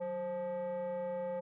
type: tone with frequency modulation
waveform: sine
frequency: 528 Hz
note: C5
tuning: 16 cents sharp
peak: -32 dBFS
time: 0-1.41 s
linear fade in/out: 20 ms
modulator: 342 Hz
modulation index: 0.54
effects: tanh soft clip ceiling -34 dBFS